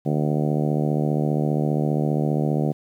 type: harmonic tone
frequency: 75 Hz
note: D2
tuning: 37 cents sharp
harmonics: 2 / 3 / 4 / 5 / 6 / 7 / 8 / 9 / 10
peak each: -22 / -26 / -28 / -30 / -32 / -33 / -34 / -35 / -36 dBFS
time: 0.05-2.73 s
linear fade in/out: 20 ms
effects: 9-bit